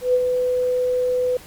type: tone with ADSR envelope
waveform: sine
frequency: 500 Hz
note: B4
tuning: 21 cents sharp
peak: -12 dBFS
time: 0.01-1.37 s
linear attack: 130 ms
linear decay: 50 ms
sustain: -5 dB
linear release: 3 ms
effects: pink hiss -43 dBFS RMS until 1.46 s + MP3 96 kbps